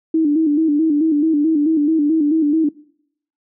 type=tone with vibrato; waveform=sine; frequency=306.6 Hz; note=D#4; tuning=25 cents flat; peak=-12 dBFS; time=0.14-2.69 s; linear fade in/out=5 ms; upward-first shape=square; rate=4.6 Hz; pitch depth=81 cents each way; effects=noise-tail reverb RT60 0.7 s tail -23 dB re dry